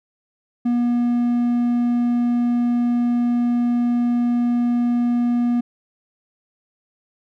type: tone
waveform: triangle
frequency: 240.5 Hz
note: B3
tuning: 46 cents flat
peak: -14 dBFS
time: 0.65-5.61 s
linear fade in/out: 10 ms
effects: none